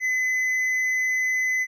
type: tone with hard clipping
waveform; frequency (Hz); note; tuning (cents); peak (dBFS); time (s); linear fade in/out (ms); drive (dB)
triangle; 2023; B6; +41; -22; 0-1.67; 50; 7
effects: none